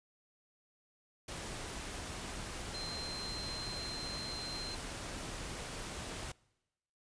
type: tone in noise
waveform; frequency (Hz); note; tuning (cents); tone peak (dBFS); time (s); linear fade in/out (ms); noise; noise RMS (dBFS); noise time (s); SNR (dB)
sine; 4129; C8; -24; -41; 2.74-4.75; 5; pink; -43; 1.28-6.32; -1
effects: noise-tail reverb RT60 1.0 s tail -24 dB re dry + resampled to 22050 Hz